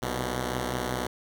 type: tone pair together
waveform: 5% pulse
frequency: 64.1 / 122.69 Hz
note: C2 / B2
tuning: -35 / -11 cents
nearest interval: major seventh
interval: 1124 cents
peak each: -20 dBFS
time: 0.02-1.07 s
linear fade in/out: 5 ms
effects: none